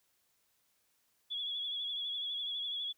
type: tone with vibrato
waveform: sine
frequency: 3376 Hz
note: G#7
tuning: 28 cents sharp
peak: -35 dBFS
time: 1.3-2.93 s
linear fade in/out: 20 ms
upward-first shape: sine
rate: 12 Hz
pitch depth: 45 cents each way
effects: white hiss -75 dBFS RMS until 2.97 s